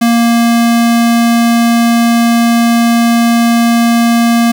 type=tone; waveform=square; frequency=233.6 Hz; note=A#3; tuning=4 cents sharp; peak=-7 dBFS; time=0.01-4.52 s; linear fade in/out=10 ms; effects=7-bit